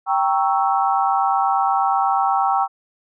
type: chord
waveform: sine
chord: G diminished seventh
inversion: none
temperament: equal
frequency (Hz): 784 / 932.3 / 1108.7 / 1318.5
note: G5 / Bb5 / Db6 / Fb6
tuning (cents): 0 / 0 / 0 / 0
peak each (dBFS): -18 / -23 / -23 / -23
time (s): 0.06-2.68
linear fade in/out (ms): 50
effects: none